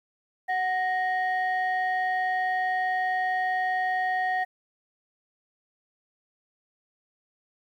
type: tone pair together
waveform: sine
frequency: 740 / 1864.7 Hz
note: F#5 / A#6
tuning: 0 / 0 cents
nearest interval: octave + major third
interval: 1600 cents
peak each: -24 / -27 dBFS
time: 0.48-4.45 s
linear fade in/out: 20 ms
effects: tanh soft clip ceiling -19 dBFS + 10-bit